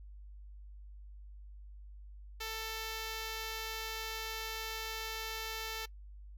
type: tone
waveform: 5% pulse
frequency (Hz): 443.3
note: A4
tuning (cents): +13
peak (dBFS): -27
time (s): 2.4-5.86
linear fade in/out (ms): 10
effects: noise-tail reverb RT60 0.1 s tail -22 dB re dry + added 50 Hz sine -48 dBFS peak until 6.37 s